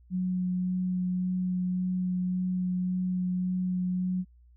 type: tone with vibrato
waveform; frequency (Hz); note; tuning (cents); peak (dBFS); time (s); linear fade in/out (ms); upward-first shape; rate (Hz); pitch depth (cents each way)
sine; 182.5; F#3; -24; -26; 0.1-4.25; 50; sine; 1.8; 9
effects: added 60 Hz sine -54 dBFS peak until 4.56 s